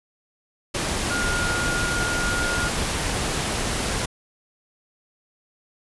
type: tone in noise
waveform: sine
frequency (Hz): 1423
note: F6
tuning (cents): +32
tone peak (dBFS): -25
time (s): 1.1-2.69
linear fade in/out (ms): 10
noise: pink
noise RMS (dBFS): -25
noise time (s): 0.74-4.06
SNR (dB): -3
effects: resampled to 24000 Hz